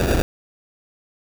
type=noise with sample-and-hold; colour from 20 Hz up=pink; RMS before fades=-18 dBFS; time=0-0.22 s; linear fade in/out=0 ms; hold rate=1050 Hz; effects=none